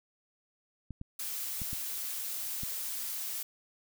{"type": "clicks", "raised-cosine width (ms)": 5, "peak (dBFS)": -28, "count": 5, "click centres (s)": [0.907, 1.014, 1.618, 1.731, 2.634]}
{"type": "noise", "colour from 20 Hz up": "blue", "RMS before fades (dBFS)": -37, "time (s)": [1.19, 3.43], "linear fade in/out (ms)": 5}
{"effects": []}